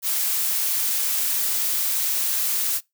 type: noise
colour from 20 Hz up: blue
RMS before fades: -23 dBFS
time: 0.02-2.81 s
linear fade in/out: 50 ms
effects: noise-tail reverb RT60 0.2 s tail -24 dB re dry